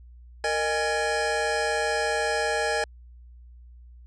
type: tone cluster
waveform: square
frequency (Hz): 460.6 / 614 / 820 / 1688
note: A#4 / D#5 / G#5 / G#6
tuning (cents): -21 / -23 / -22 / +28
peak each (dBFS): -30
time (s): 0.44-2.84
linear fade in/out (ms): 2
effects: added 60 Hz sine -45 dBFS peak until 4.06 s + resampled to 22050 Hz